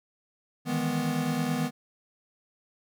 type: chord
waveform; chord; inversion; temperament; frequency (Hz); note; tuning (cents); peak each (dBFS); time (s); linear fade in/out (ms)
square; E major seventh; third; equal; 155.56 / 164.81 / 207.7 / 246.9; D#3 / E3 / G#3 / B3; 0 / 0 / 0 / 0; -33 / -34 / -36 / -30; 0.65-1.71; 50
effects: none